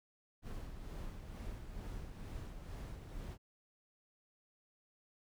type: noise with tremolo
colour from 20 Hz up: brown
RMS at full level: -44 dBFS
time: 0.42-3.38 s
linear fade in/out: 50 ms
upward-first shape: sine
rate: 2.2 Hz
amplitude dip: 45%
effects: none